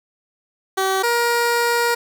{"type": "tone pair in turn", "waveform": "15% pulse", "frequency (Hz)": [382.8, 473.2], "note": ["G4", "A#4"], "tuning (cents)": [-41, 26], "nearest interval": "major third", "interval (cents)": 367, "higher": "second", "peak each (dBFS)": [-11, -10], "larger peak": "second", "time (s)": [[0.77, 1.03], [1.03, 1.95]], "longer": "second", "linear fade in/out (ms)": 10, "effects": []}